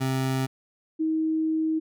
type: tone pair in turn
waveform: 25% pulse / sine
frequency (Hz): 132 / 317.2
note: C3 / D#4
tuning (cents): +16 / +33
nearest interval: octave + minor third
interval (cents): 1517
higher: second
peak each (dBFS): -20 / -22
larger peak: first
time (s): 0-0.47 / 0.99-1.8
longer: second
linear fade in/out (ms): 20
effects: none